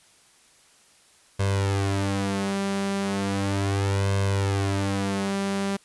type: tone with flanger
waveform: sawtooth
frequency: 98.6 Hz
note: G2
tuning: 11 cents sharp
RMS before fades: -25 dBFS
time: 1.39-5.77 s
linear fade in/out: 10 ms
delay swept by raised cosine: 1.9 to 5.2 ms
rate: 0.36 Hz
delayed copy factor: +0.9
effects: white hiss -57 dBFS RMS until 5.84 s + resampled to 24000 Hz